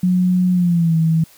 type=tone with pitch glide; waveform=sine; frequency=181.7 to 161.88 Hz; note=F#3 to E3; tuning=-31 to -31 cents; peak=-12 dBFS; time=0.03-1.24 s; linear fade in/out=5 ms; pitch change=-200 cents; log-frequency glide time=0.52-0.96 s; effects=white hiss -48 dBFS RMS until 1.37 s